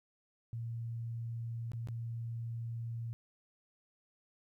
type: tone with dropouts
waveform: sine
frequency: 115.9 Hz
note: A#2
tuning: 10 cents flat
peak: -37 dBFS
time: 0.53-3.13 s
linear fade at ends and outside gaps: 0 ms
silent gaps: 1.718-1.734 / 1.873-1.886 s
effects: 13-bit